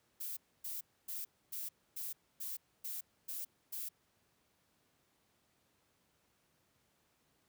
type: noise bursts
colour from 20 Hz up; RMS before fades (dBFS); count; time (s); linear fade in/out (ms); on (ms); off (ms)
violet; -42; 9; 0.2-3.89; 10; 170; 270
effects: pink hiss -75 dBFS RMS until 7.48 s + high-pass 80 Hz 12 dB/octave